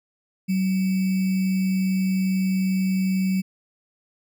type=tone with sample-and-hold; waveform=sine; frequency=188.8 Hz; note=F#3; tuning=35 cents sharp; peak=-19 dBFS; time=0.48-3.42 s; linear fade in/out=20 ms; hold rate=2450 Hz; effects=none